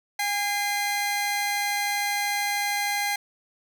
sawtooth tone pair together, 813 / 2069 Hz, G#5 / C7, -37 / -20 cents, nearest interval octave + major third, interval 1617 cents, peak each -23 / -24 dBFS, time 0.19-3.16 s, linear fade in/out 5 ms, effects none

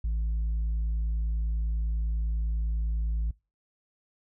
triangle tone with tanh clipping, 55 Hz, A1, in tune, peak -26 dBFS, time 0.04-3.31 s, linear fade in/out 5 ms, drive 7 dB, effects noise-tail reverb RT60 0.3 s tail -25 dB re dry

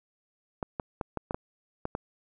clicks, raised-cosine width 1 ms, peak -17 dBFS, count 8, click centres 0.628 / 0.798 / 1.012 / 1.173 / 1.309 / 1.345 / 1.854 / 1.951 s, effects none

